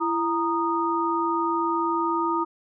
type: tone cluster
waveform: sine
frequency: 335.8 / 933 / 1236 Hz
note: E4 / A#5 / D#6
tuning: +32 / +1 / -12 cents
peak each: -26 dBFS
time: 0-2.45 s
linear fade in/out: 20 ms
effects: none